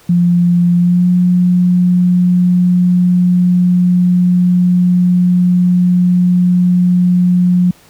sine tone with pitch glide, 174.61 to 179 Hz, F3 to F3, 0 to +43 cents, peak -7 dBFS, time 0.09-7.71 s, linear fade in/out 5 ms, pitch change +43 cents, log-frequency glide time 0.77-1.07 s, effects pink hiss -45 dBFS RMS until 7.89 s + high-pass 60 Hz 12 dB/octave

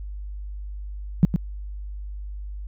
sine tone with echo, 173.7 Hz, F3, 9 cents flat, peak -9 dBFS, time 1.23-1.25 s, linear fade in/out 0 ms, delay 110 ms, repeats 1, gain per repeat -7 dB, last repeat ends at 1.36 s, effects added 50 Hz sine -31 dBFS peak until 2.67 s

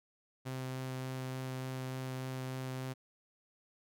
sawtooth tone with vibrato, 130.1 Hz, C3, 9 cents flat, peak -34 dBFS, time 0.45-2.94 s, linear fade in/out 20 ms, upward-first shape triangle, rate 3.4 Hz, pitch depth 8 cents each way, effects none

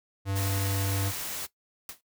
square tone, 98 Hz, G2, in tune, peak -28 dBFS, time 0.25-1.13 s, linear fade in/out 50 ms
white noise, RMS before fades -35 dBFS, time 0.35-1.47 s, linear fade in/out 20 ms
white noise with exponential decay, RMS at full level -35 dBFS, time 1.89-2.01 s, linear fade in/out 2 ms, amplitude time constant 25 ms
effects noise-tail reverb RT60 0.1 s tail -17 dB re dry

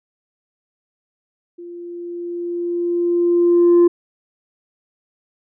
sine tone with level ramp, 346.9 Hz, F4, 12 cents flat, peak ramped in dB -32 to -5 dBFS, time 1.58-3.88 s, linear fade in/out 10 ms, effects tanh soft clip ceiling -7 dBFS

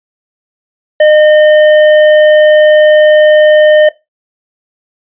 triangle tone with tanh clipping, 610 Hz, D#5, 34 cents flat, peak -4 dBFS, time 1-3.89 s, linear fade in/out 5 ms, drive 16 dB, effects noise-tail reverb RT60 0.2 s tail -18 dB re dry + resampled to 8000 Hz

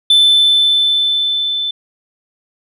sine tone with level ramp, 3524 Hz, A7, 2 cents sharp, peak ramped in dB -3 to -16 dBFS, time 0.1-1.71 s, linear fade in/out 5 ms, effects tanh soft clip ceiling -5 dBFS

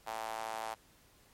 sawtooth tone with high-pass filter, 111.4 Hz, A2, 22 cents sharp, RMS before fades -40 dBFS, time 0.06-0.75 s, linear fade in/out 20 ms, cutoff 790 Hz, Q 3.5, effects pink hiss -64 dBFS RMS until 1.33 s + MP3 64 kbps

